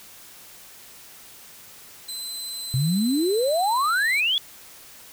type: tone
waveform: 25% pulse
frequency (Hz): 4044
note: B7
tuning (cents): +40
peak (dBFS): -26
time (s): 2.08-4.21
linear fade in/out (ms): 10
type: exponential sweep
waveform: sine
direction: up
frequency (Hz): 123.47 to 3480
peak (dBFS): -19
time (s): 2.74-4.38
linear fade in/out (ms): 0
effects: white hiss -46 dBFS RMS until 5.12 s